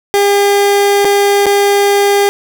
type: tone with dropouts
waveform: 30% pulse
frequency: 403.3 Hz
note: G4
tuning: 49 cents sharp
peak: -5 dBFS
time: 0.14-2.29 s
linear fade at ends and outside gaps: 0 ms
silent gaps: 1.046-1.052 / 1.458-1.465 s
effects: none